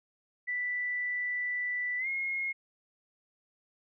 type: tone with pitch glide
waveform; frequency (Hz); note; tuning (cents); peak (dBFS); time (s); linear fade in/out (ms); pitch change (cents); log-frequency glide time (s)
sine; 1975.5 to 2154; B6 to C7; 0 to +50; -30; 0.47-2.53; 20; +150; 1.98-2.08
effects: none